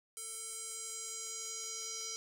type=tone with band-pass filter sweep; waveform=square; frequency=447.3 Hz; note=A4; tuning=28 cents sharp; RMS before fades=-43 dBFS; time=0.17-2.16 s; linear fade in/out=0 ms; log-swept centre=9300 to 5800 Hz; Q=3.8; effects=none